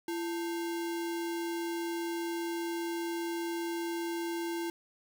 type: tone with sample-and-hold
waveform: sine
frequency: 337.5 Hz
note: E4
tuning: 41 cents sharp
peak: -32 dBFS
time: 0.08-4.7 s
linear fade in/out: 2 ms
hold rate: 1225 Hz
effects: none